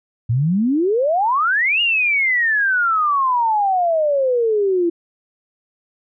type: exponential two-way sweep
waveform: sine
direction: up then down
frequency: 109.7 to 2877 to 333.6 Hz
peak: -14 dBFS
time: 0.29-4.9 s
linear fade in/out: 10 ms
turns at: 1.81 s
effects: none